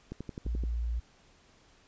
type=click train; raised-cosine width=3 ms; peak=-25 dBFS; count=7; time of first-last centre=0.12-0.637 s; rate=11.6 Hz
type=tone; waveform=sine; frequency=58.27 Hz; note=A#1; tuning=in tune; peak=-29 dBFS; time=0.45-1 s; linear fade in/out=10 ms
effects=pink hiss -62 dBFS RMS until 1.87 s + resampled to 16000 Hz